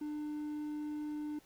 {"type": "tone", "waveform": "triangle", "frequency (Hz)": 299.6, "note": "D4", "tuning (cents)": 35, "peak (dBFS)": -35, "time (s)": [0.01, 1.39], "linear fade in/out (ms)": 5, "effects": ["pink hiss -65 dBFS RMS until 1.45 s"]}